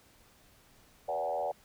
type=tone with frequency modulation; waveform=sine; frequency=659.3 Hz; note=E5; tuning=in tune; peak=-30 dBFS; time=1.08-1.52 s; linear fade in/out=10 ms; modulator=83.5 Hz; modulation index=1.9; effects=pink hiss -62 dBFS RMS until 1.64 s